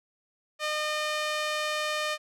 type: tone with band-pass filter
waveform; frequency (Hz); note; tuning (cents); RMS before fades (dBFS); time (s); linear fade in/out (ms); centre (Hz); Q
sawtooth; 608; D#5; -40; -30; 0.59-2.18; 50; 2700; 0.59
effects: none